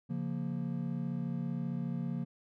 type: chord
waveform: triangle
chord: Bb minor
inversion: first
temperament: just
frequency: 139.85 / 174.81 / 233.1 Hz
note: Db3 / F3 / Bb3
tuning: +16 / +2 / 0 cents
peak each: -36 / -35 / -36 dBFS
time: 0.09-2.25 s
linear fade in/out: 20 ms
effects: none